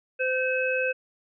harmonic tone, 515 Hz, C5, 28 cents flat, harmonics 1 / 3 / 5, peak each -26 / -29 / -28 dBFS, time 0.19-0.93 s, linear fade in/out 20 ms, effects none

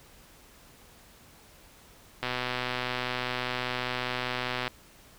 click train, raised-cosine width 0.3 ms, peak -14 dBFS, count 307, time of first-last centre 2.23-4.678 s, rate 125 Hz, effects pink hiss -55 dBFS RMS until 5.18 s

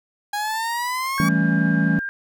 30% pulse exponential sweep, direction up, 819 to 1137 Hz, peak -20 dBFS, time 0.33-1.29 s, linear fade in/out 5 ms
sine tone, 1599 Hz, G6, 34 cents sharp, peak -25 dBFS, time 1.18-2.09 s, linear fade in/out 0 ms
triangle chord, A dominant seventh, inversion second, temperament equal, 164.81 / 196 / 220 / 277.2 Hz, E3 / G3 / A3 / C#4, 0 / 0 / 0 / 0 cents, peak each -18 / -20 / -22 / -22 dBFS, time 1.2-1.99 s, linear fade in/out 0 ms
effects none

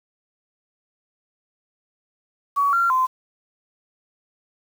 sine tone with pitch steps, 1129 / 1376 / 1032 Hz, C#6 / F6 / C6, +31 / -26 / -24 cents, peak -16 dBFS, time 2.56-3.07 s, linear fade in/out 20 ms, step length 170 ms, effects 7-bit

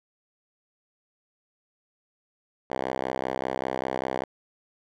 5% pulse tone with band-pass filter, 65.1 Hz, C2, 8 cents flat, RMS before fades -30 dBFS, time 2.7-4.24 s, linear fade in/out 5 ms, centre 750 Hz, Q 0.76, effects none

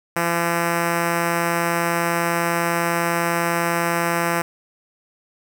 5% pulse tone with notch filter, 170 Hz, F3, 46 cents flat, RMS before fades -21 dBFS, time 0.16-4.42 s, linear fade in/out 5 ms, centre 4400 Hz, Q 1.7, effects none

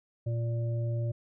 harmonic tone, 116.54 Hz, A#2, in tune, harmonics 1 / 3 / 5, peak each -28 / -44 / -41 dBFS, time 0.26-1.12 s, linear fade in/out 10 ms, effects none

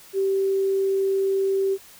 sine tone, 388.3 Hz, G4, 16 cents flat, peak -19 dBFS, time 0.13-1.78 s, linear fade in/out 50 ms, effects white hiss -48 dBFS RMS until 1.99 s

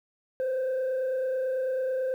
sine tone with frequency modulation, 519 Hz, C5, 14 cents flat, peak -23 dBFS, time 0.4-2.14 s, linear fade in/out 0 ms, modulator 29.1 Hz, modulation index 0.35, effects tanh soft clip ceiling -25 dBFS + 10-bit

